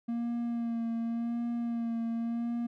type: tone with vibrato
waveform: triangle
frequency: 233.1 Hz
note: A#3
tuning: in tune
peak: -28 dBFS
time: 0.08-2.67 s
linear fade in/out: 10 ms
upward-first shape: sine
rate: 0.89 Hz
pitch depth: 25 cents each way
effects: none